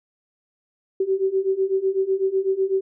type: beating tone pair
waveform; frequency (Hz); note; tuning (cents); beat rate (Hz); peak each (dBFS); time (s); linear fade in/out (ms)
sine; 379.5 / 387.5; F#4 / G4; +44 / -20; 8; -23 / -21; 1-2.81; 5
effects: none